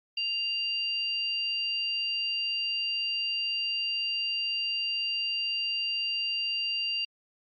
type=tone pair together; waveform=sine; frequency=2794 / 4704 Hz; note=F7 / D8; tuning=0 / +2 cents; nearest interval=major sixth; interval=902 cents; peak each=-29 / -33 dBFS; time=0.17-7.05 s; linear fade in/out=5 ms; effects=Opus 48 kbps